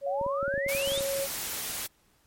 sine tone with pitch glide, 558 to 549.7 Hz, C#5 to C#5, +11 to -15 cents, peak -28 dBFS, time 0.01-1.28 s, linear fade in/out 50 ms, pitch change -26 cents, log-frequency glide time 0.14-1.1 s
sine exponential sweep, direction up, 683 to 3800 Hz, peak -31 dBFS, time 0.06-1 s, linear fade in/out 10 ms
clicks, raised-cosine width 3 ms, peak -27 dBFS, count 12, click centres 0.213 / 0.264 / 0.429 / 0.48 / 0.54 / 0.578 / 0.664 / 0.75 / 0.875 / 0.92 / 0.977 / 1.008 s
white noise, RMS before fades -34 dBFS, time 0.68-1.87 s, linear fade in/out 10 ms
effects pink hiss -66 dBFS RMS until 2.26 s + MP3 64 kbps

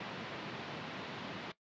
pink band-pass noise, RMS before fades -44 dBFS, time 0-1.52 s, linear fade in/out 5 ms, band 130 to 3900 Hz, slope 24 dB/octave, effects noise-tail reverb RT60 0.1 s tail -17 dB re dry + resampled to 16000 Hz

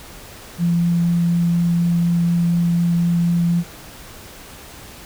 sine tone with vibrato, 171.3 Hz, F3, 33 cents flat, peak -14 dBFS, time 0.58-3.64 s, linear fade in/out 50 ms, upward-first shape triangle, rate 4.1 Hz, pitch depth 8 cents each way, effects pink hiss -39 dBFS RMS until 5.05 s

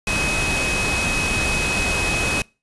sine tone in noise, 2539 Hz, D#7, 34 cents sharp, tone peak -22 dBFS, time 0.07-2.42 s, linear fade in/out 2 ms, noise pink, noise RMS -23 dBFS, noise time 0.07-2.42 s, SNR -2 dB, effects noise-tail reverb RT60 0.3 s tail -25 dB re dry + resampled to 24000 Hz

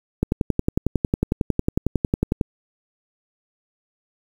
click train, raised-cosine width 3 ms, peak -5 dBFS, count 25, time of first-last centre 0.23-2.412 s, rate 11 Hz, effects 7-bit

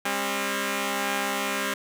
5% pulse tone pair together, 201.6 / 269.1 Hz, G3 / C4, +49 / +49 cents, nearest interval perfect fourth, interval 500 cents, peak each -17 dBFS, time 0.05-1.74 s, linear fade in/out 5 ms, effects none

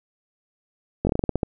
slowing click train, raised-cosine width 2 ms, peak -8 dBFS, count 10, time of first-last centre 1.05-1.432 s, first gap 20 ms, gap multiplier 1.18, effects none

